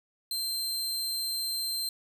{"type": "tone", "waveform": "sawtooth", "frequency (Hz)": 4135, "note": "C8", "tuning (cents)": -21, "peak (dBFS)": -27, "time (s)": [0.31, 1.89], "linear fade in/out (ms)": 2, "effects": ["10-bit"]}